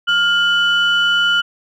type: tone pair together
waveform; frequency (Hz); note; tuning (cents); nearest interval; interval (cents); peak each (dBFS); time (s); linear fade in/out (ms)
sine; 1407.8 / 2983; F6 / F#7; +13 / +13; octave + minor second; 1300; -13 / -15; 0.07-1.42; 20
effects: tanh soft clip ceiling -6 dBFS